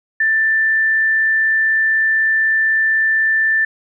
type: tone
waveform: sine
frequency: 1772 Hz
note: A6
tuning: 12 cents sharp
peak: -12 dBFS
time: 0.2-3.65 s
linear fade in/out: 5 ms
effects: none